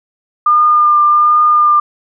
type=tone with vibrato; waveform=sine; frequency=1205 Hz; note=D6; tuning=44 cents sharp; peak=-6 dBFS; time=0.46-1.8 s; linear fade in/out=5 ms; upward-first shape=triangle; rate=1.3 Hz; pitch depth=19 cents each way; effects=none